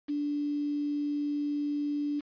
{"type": "tone with quantisation", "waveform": "sine", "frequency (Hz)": 291.7, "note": "D4", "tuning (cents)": -12, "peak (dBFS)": -28, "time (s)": [0.08, 2.21], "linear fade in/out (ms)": 20, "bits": 8, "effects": ["resampled to 11025 Hz"]}